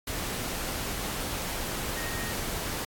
sine tone in noise, 1864.7 Hz, A#6, in tune, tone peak -38 dBFS, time 1.96-2.33 s, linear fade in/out 5 ms, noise pink, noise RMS -33 dBFS, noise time 0.07-2.85 s, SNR -8 dB, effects AAC 64 kbps

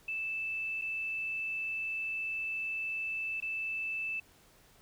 sine tone with dropouts, 2637 Hz, E7, in tune, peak -33 dBFS, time 0.08-4.2 s, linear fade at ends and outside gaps 5 ms, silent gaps 0.814-0.819 / 3.403-3.423 s, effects pink hiss -62 dBFS RMS until 4.81 s

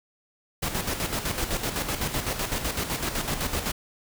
pink noise with tremolo, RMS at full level -27 dBFS, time 0.62-3.72 s, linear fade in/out 10 ms, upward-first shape square, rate 7.9 Hz, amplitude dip 55%, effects none

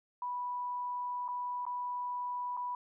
sine tone with dropouts, 984 Hz, B5, 7 cents flat, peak -34 dBFS, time 0.22-2.75 s, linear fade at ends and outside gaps 2 ms, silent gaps 1.28-1.286 / 1.653-1.665 / 2.568-2.573 s, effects none

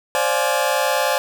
sawtooth chord, D half-diminished seventh, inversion third, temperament just, 528.6 / 587.3 / 704.8 / 845.8 Hz, C5 / D5 / F5 / Ab5, +18 / 0 / +16 / +31 cents, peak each -18 / -18 / -21 / -19 dBFS, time 0.15-1.18 s, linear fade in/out 0 ms, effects none

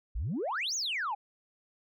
sine exponential two-way sweep, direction up then down, 44.56 to 6980 to 770 Hz, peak -29 dBFS, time 0.15-1.15 s, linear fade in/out 10 ms, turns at 0.75 s, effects tanh soft clip ceiling -27 dBFS

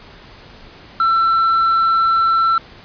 triangle tone with quantisation, 1341 Hz, E6, 29 cents sharp, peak -10 dBFS, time 1-2.58 s, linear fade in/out 2 ms, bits 6, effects pink hiss -41 dBFS RMS until 2.84 s + resampled to 11025 Hz

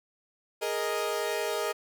sawtooth chord, Ab suspended second, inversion none, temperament equal, 415.3 / 466.2 / 622.3 Hz, Ab4 / Bb4 / Eb5, 0 / 0 / 0 cents, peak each -29 dBFS, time 0.61-1.73 s, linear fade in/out 20 ms, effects none

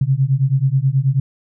sine beating tone pair, 130.1 / 139.4 Hz, C3 / C#3, -9 / +10 cents, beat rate 9.3 Hz, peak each -16 dBFS, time 0.01-1.2 s, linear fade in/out 5 ms, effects none

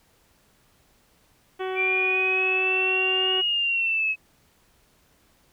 harmonic tone, 375.4 Hz, F#4, 25 cents sharp, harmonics 1 / 2 / 3 / 4 / 5 / 6 / 7 / 8 / 9, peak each -28 / -34 / -38 / -40 / -42 / -44 / -45 / -46 / -47 dBFS, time 1.59-3.42 s, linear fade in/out 20 ms
sine linear two-way sweep, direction up then down, 2349 to 2885 to 2560 Hz, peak -21 dBFS, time 1.75-4.16 s, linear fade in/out 50 ms, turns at 3.42 s
effects pink hiss -62 dBFS RMS until 5.52 s

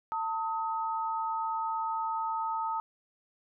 sine tone pair together, 895.9 / 1267 Hz, A5 / D#6, +31 / +31 cents, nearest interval tritone, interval 600 cents, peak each -31 / -34 dBFS, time 0.12-2.8 s, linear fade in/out 0 ms, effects none

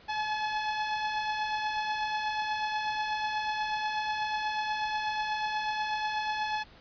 sawtooth beating tone pair, 848 / 856.2 Hz, G#5 / A5, +36 / -47 cents, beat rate 8.2 Hz, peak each -35 / -26 dBFS, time 0.08-6.64 s, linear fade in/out 20 ms, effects pink hiss -55 dBFS RMS until 6.8 s + resampled to 11025 Hz

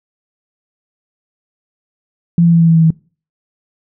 sine tone with pitch steps, 170.4 / 168.83 / 167.28 / 165.74 / 164.22 / 162.71 / 161.21 Hz, F3 / E3 / E3 / E3 / E3 / E3 / E3, -42 / +42 / +26 / +10 / -6 / -22 / -38 cents, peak -6 dBFS, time 2.38-2.905 s, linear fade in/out 2 ms, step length 75 ms, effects noise-tail reverb RT60 0.4 s tail -24 dB re dry

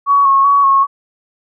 sine tone with vibrato, 1108.7 Hz, C#6, in tune, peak -7 dBFS, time 0.06-0.87 s, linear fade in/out 50 ms, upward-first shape square, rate 2.6 Hz, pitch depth 25 cents each way, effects none

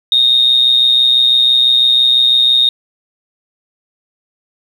sine tone with amplitude modulation, 3706 Hz, A#7, 11 cents flat, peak -4 dBFS, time 0.12-2.69 s, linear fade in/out 2 ms, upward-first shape sine, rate 126 Hz, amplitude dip 60%, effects tanh soft clip ceiling 0 dBFS + 7-bit

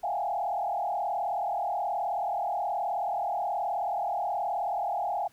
sine tone with frequency modulation, 762 Hz, G5, 49 cents flat, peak -27 dBFS, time 0.03-5.28 s, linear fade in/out 10 ms, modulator 38.8 Hz, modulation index 2.3, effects pink hiss -62 dBFS RMS until 5.32 s

